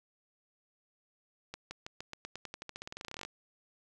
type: accelerating click train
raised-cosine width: 0.2 ms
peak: -24 dBFS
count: 26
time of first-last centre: 1.54-3.25 s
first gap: 170 ms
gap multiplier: 0.91
effects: none